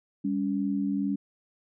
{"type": "tone pair together", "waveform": "sine", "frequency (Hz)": [199.3, 281.4], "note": ["G3", "C#4"], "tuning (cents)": [29, 26], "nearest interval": "tritone", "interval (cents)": 597, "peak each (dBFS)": -28, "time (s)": [0.24, 1.16], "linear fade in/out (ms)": 10, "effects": []}